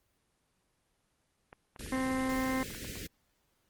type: clicks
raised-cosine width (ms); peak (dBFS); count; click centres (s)
0.5; -33; 10; 1.529 / 1.762 / 1.809 / 1.863 / 2.072 / 2.479 / 2.705 / 2.748 / 2.847 / 2.956
type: band-stop noise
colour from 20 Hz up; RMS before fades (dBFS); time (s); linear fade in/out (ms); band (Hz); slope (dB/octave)
pink; -42; 1.79-3.07; 5; 520 to 1600; 48
type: harmonic tone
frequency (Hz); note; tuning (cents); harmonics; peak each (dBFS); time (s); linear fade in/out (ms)
261.3; C4; -2; 1 / 2 / 3 / 4 / 5 / 6 / 7 / 8; -31 / -38 / -42 / -39 / -48 / -47 / -43 / -42; 1.92-2.63; 2
effects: pink hiss -75 dBFS RMS until 3.69 s + Opus 24 kbps